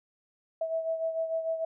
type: beating tone pair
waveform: sine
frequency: 650 / 656.7 Hz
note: E5 / E5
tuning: -24 / -7 cents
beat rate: 6.7 Hz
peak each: -29 / -36 dBFS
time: 0.61-1.65 s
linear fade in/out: 5 ms
effects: none